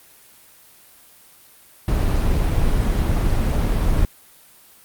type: noise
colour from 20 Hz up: brown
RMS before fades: -18 dBFS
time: 1.88-4.05 s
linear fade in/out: 2 ms
effects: white hiss -49 dBFS RMS until 4.84 s + Opus 32 kbps